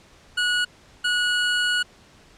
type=tone pair in turn; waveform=25% pulse; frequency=1459 / 1459 Hz; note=F#6 / F#6; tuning=-25 / -25 cents; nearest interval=unison; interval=0 cents; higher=neither; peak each=-16 dBFS; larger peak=neither; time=0.37-0.65 / 1.04-1.83 s; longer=second; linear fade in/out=10 ms; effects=pink hiss -52 dBFS RMS until 2.37 s + low-pass 7000 Hz 12 dB/octave